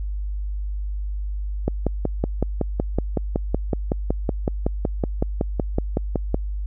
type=click train; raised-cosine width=2 ms; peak=-7 dBFS; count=26; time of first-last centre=1.68-6.344 s; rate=5.36 Hz; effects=added 50 Hz sine -24 dBFS peak until 6.66 s